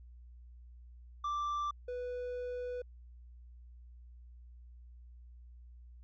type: tone pair in turn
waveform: triangle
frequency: 1174.7 / 493.9 Hz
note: D6 / B4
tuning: 0 / 0 cents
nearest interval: octave + minor third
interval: 1500 cents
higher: first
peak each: -31 / -35 dBFS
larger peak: first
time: 1.24-1.71 / 1.88-2.82 s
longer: second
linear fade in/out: 5 ms
effects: added 60 Hz sine -51 dBFS peak until 6.03 s + resampled to 16000 Hz